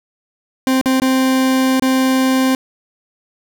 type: tone with dropouts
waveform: 40% pulse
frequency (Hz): 261.6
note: C4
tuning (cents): 0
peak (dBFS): -11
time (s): 0.67-2.55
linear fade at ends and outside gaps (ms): 1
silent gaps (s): 0.813-0.858 / 1-1.019 / 1.797-1.822
effects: none